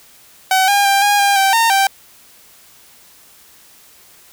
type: tone with pitch steps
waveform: sawtooth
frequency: 757 / 807 / 792 / 818 / 802 / 778 / 915 / 782 Hz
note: F#5 / G#5 / G5 / G#5 / G5 / G5 / A#5 / G5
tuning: +39 / -50 / +18 / -26 / +39 / -13 / -32 / -4 cents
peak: -7 dBFS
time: 0.51-1.87 s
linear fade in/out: 2 ms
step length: 170 ms
effects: white hiss -46 dBFS RMS until 4.32 s